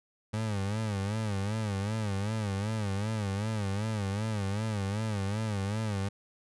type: tone with vibrato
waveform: 30% pulse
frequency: 103.83 Hz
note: G#2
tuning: in tune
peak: -27 dBFS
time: 0.33-6.09 s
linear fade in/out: 10 ms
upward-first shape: sine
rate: 2.6 Hz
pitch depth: 120 cents each way
effects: resampled to 24000 Hz